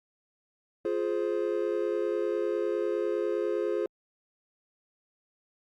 triangle chord, F minor, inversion none, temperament just, 349.2 / 419.1 / 523.8 Hz, F4 / Ab4 / C5, 0 / +16 / +2 cents, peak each -29 / -28 / -31 dBFS, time 0.85-3.86 s, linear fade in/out 2 ms, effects Opus 48 kbps

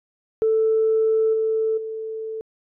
sine tone with level steps, 441.7 Hz, A4, 7 cents sharp, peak -15 / -18 / -27 dBFS, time 0.42-2.41 s, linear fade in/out 0 ms, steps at 1.33 / 1.77 s, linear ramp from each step 10 ms, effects tanh soft clip ceiling -11 dBFS

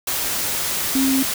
sine tone in noise, 266.5 Hz, C4, 32 cents sharp, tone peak -16 dBFS, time 0.95-1.23 s, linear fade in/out 5 ms, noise white, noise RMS -23 dBFS, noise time 0.07-1.34 s, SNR +4 dB, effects none

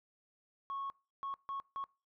sine tone bursts at uneven times, 1100 Hz, C#6, 14 cents flat, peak -36 dBFS, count 4, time 0.7-0.9 / 1.23-1.34 / 1.49-1.6 / 1.76-1.84 s, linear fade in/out 0 ms, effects noise-tail reverb RT60 0.3 s tail -24 dB re dry + tanh soft clip ceiling -34 dBFS

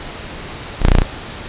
sawtooth tone, 29.69 Hz, A#0, 33 cents sharp, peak -4 dBFS, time 0.8-1.05 s, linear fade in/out 50 ms, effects pink hiss -30 dBFS RMS until 1.48 s + resampled to 8000 Hz

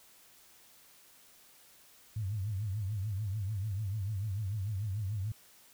sine tone with vibrato, 101.8 Hz, G#2, 34 cents flat, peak -32 dBFS, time 2.16-5.32 s, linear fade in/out 5 ms, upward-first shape triangle, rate 6.8 Hz, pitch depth 190 cents each way, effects white hiss -60 dBFS RMS until 5.73 s

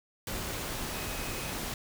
sine tone in noise, 2527 Hz, D#7, 26 cents sharp, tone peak -46 dBFS, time 0.94-1.52 s, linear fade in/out 2 ms, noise pink, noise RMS -36 dBFS, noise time 0.27-1.74 s, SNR -13 dB, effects none

